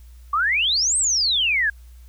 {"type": "exponential two-way sweep", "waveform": "sine", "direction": "up then down", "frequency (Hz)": [1121, 8550, 1602], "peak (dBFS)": -17, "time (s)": [0.33, 1.7], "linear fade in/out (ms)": 5, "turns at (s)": 0.97, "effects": ["added 60 Hz sine -41 dBFS peak until 2.08 s", "white hiss -59 dBFS RMS until 2.08 s"]}